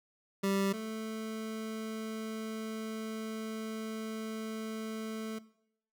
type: tone pair in turn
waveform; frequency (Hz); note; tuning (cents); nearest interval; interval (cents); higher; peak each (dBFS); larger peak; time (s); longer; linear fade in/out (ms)
25% pulse; 196 / 220; G3 / A3; 0 / 0; major second; 200; second; -25 / -34; first; 0.43-0.73 / 0.73-5.39; second; 10
effects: noise-tail reverb RT60 0.7 s tail -19 dB re dry

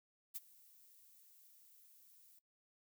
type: noise with ADSR envelope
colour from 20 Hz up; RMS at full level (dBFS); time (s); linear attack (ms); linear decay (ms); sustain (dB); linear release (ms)
violet; -42; 0.34-2.39; 22; 27; -23; 4
effects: noise-tail reverb RT60 0.1 s tail -18 dB re dry

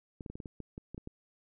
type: clicks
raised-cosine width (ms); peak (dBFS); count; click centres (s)
3; -29; 11; 0.208 / 0.262 / 0.3 / 0.355 / 0.402 / 0.458 / 0.603 / 0.779 / 0.946 / 0.979 / 1.074
effects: none

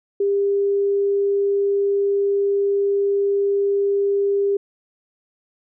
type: tone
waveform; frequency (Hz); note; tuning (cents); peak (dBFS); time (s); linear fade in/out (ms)
sine; 400; G4; +35; -16; 0.2-4.57; 5
effects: none

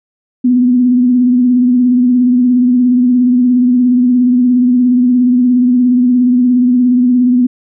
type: tone with vibrato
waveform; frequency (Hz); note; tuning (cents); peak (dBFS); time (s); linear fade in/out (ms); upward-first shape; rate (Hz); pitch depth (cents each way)
sine; 248.1; B3; +8; -6; 0.44-7.47; 10; triangle; 17; 51
effects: none

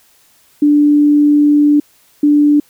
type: tone pair in turn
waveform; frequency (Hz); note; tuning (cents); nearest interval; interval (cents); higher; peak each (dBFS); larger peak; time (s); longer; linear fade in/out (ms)
sine; 293.7 / 293.7; D4 / D4; 0 / 0; unison; 0; neither; -6; neither; 0.62-1.8 / 2.23-2.6; first; 5
effects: white hiss -51 dBFS RMS until 2.69 s

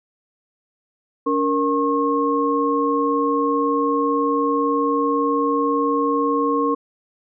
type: tone cluster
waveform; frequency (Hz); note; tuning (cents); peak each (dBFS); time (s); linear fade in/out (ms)
sine; 285.4 / 467.3 / 1082; D4 / A#4 / C#6; -49 / +4 / -42; -21; 1.26-6.75; 10
effects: none

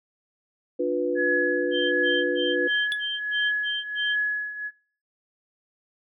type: chord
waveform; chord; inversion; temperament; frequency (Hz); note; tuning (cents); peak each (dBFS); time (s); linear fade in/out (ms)
sine; B diminished; first; equal with one note detuned; 293.7 / 355.7 / 493.9; D4 / F4 / B4; 0 / +32 / 0; -29 / -27 / -25; 0.79-2.68; 10
type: tone with tremolo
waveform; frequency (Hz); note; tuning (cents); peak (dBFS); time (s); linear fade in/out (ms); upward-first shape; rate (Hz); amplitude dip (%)
sine; 1690; G#6; +30; -21; 1.15-4.71; 50; triangle; 1.4; 80
type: tone bursts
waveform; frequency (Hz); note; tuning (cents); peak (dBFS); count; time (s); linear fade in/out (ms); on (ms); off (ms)
sine; 3144; G7; +4; -27; 8; 1.71-4.16; 50; 210; 110
type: tone with exponential decay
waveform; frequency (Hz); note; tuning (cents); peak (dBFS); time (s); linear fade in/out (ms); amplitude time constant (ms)
triangle; 3442; A7; -39; -21; 2.92-2.99; 0; 15
effects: noise-tail reverb RT60 0.6 s tail -25 dB re dry

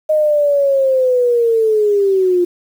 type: linear sweep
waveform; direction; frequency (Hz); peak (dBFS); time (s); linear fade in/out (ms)
sine; down; 622.3 to 349.2; -10; 0.09-2.45; 10
effects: 7-bit

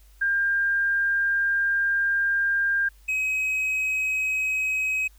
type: tone pair in turn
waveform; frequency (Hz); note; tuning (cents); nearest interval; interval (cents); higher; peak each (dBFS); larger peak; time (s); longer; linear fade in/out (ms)
sine / triangle; 1600 / 2540; G6 / D#7; +35 / +35; minor sixth; 800; second; -20 / -21; first; 0.21-2.89 / 3.08-5.08; first; 10
effects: added 50 Hz sine -50 dBFS peak until 5.18 s + white hiss -61 dBFS RMS until 5.18 s

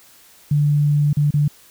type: tone with dropouts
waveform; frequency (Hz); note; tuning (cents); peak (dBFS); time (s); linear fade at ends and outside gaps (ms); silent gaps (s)
sine; 146.7; D3; -2; -13; 0.51-1.48; 5; 1.131-1.169 / 1.307-1.339
effects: white hiss -49 dBFS RMS until 1.7 s

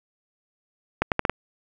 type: accelerating click train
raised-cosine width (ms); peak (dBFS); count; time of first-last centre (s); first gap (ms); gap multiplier
0.5; -5; 5; 1.02-1.296; 98; 0.77
effects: none

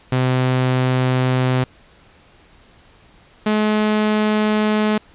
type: tone pair in turn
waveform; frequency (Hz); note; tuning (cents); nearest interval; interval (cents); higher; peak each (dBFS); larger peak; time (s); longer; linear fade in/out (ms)
sawtooth; 128.2 / 213.3; C3 / G#3; -35 / +46; major sixth; 881; second; -11; neither; 0.12-1.64 / 3.46-4.98; neither; 5
effects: pink hiss -50 dBFS RMS until 5.14 s + resampled to 8000 Hz

